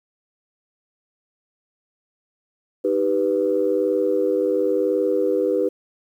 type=chord; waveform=sine; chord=Eb augmented; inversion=none; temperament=equal; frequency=311.1 / 392 / 493.9 Hz; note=Eb4 / G4 / B4; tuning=0 / 0 / 0 cents; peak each=-24 / -21 / -20 dBFS; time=2.84-5.69 s; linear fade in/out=10 ms; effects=tanh soft clip ceiling -8 dBFS + 9-bit